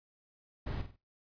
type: noise with echo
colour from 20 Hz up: brown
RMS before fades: -37 dBFS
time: 0.66-0.82 s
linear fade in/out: 10 ms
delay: 48 ms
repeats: 3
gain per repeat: -9 dB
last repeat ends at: 0.964 s
effects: noise-tail reverb RT60 0.2 s tail -17 dB re dry + resampled to 11025 Hz